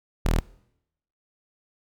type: tone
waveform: sawtooth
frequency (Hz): 40.21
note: E1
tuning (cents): -42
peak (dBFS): -16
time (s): 0.25-0.4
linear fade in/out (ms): 0
effects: noise-tail reverb RT60 0.8 s tail -22 dB re dry